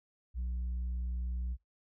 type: tone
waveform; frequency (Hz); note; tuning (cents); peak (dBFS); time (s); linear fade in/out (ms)
sine; 61; B1; -21; -30; 0.34-1.57; 50
effects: noise-tail reverb RT60 0.2 s tail -25 dB re dry + tanh soft clip ceiling -32 dBFS